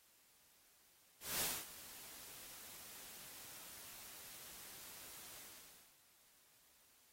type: noise with ADSR envelope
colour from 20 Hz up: white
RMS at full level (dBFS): -38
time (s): 1.2-5.98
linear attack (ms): 210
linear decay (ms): 240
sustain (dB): -17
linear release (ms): 610
effects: white hiss -70 dBFS RMS until 7.12 s + AAC 48 kbps